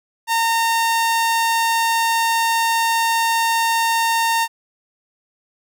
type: tone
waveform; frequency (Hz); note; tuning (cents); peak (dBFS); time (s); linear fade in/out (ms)
sawtooth; 915; A#5; -32; -12; 0.27-4.48; 50
effects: none